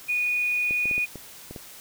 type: tone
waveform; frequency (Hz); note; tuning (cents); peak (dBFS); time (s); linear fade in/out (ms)
sine; 2463; D#7; -18; -22; 0.08-1.06; 20
type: clicks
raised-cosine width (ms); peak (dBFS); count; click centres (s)
2; -24; 7; 0.709 / 0.856 / 0.912 / 0.98 / 1.157 / 1.51 / 1.562
effects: white hiss -45 dBFS RMS until 1.8 s